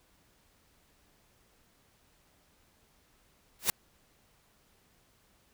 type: noise with exponential growth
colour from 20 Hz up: white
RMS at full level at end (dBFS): -22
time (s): 3.59-3.7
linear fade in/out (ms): 1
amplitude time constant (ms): 22
effects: pink hiss -67 dBFS RMS until 5.53 s